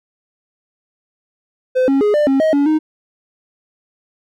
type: tone with pitch steps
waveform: triangle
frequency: 512 / 273.2 / 416.8 / 595 / 270.4 / 631 / 284.4 / 310.6 Hz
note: C5 / C#4 / G#4 / D5 / C#4 / D#5 / C#4 / D#4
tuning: -38 / -25 / +6 / +22 / -43 / +24 / +45 / -3 cents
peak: -9 dBFS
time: 1.75-2.79 s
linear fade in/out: 20 ms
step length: 130 ms
effects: none